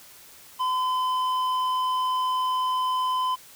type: tone with hard clipping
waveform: triangle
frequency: 1018 Hz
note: C6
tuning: 48 cents flat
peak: -24 dBFS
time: 0.59-3.36 s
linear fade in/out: 20 ms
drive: 10 dB
effects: white hiss -49 dBFS RMS until 3.55 s